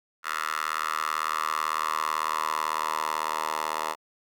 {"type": "tone with high-pass filter sweep", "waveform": "10% pulse", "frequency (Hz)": 78, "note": "D#2", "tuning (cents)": 5, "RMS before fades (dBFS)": -29, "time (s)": [0.23, 3.96], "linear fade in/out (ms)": 50, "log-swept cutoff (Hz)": [1400, 840], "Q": 4.5, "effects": []}